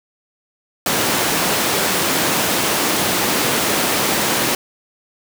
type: high-pass noise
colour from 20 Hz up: pink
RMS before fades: -18 dBFS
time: 0.86-4.55 s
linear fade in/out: 2 ms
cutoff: 210 Hz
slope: 12 dB/octave
effects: none